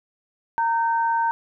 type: tone pair together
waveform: sine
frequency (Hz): 921 / 1542.2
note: A#5 / G6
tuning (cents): -21 / -29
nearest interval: major sixth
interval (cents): 892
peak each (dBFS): -19 / -28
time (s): 0.58-1.31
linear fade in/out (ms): 0
effects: none